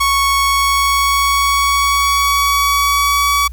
sawtooth tone with pitch glide, 1108.7 to 1136.6 Hz, C#6 to C#6, 0 to +43 cents, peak -8 dBFS, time 0-3.48 s, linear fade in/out 10 ms, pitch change +43 cents, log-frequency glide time 0.4-3.34 s, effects added 60 Hz sine -26 dBFS peak until 3.52 s + white hiss -53 dBFS RMS until 3.52 s

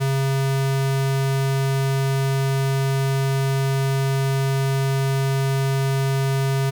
square tone, 135.6 Hz, C#3, 38 cents flat, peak -19 dBFS, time 0-6.71 s, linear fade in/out 20 ms, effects 9-bit

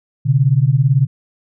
sine beating tone pair, 125.7 / 143.7 Hz, B2 / D3, +31 / -37 cents, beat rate 18 Hz, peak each -13 dBFS, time 0.25-1.07 s, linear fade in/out 20 ms, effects none

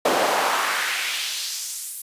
brown noise with high-pass filter sweep, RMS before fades -24 dBFS, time 0.05-2.02 s, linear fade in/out 5 ms, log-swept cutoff 470 to 11000 Hz, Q 1.5, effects high-pass 200 Hz 12 dB/octave + resampled to 32000 Hz

